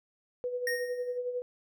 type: tone with tremolo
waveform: sine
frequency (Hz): 493.9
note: B4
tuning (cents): 0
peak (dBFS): -29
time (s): 0.44-1.42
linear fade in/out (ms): 0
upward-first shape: sine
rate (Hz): 11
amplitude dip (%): 55
type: tone with exponential decay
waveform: square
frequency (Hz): 1857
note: A#6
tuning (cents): -7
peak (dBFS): -28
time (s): 0.67-1.18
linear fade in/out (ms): 2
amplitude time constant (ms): 110
effects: none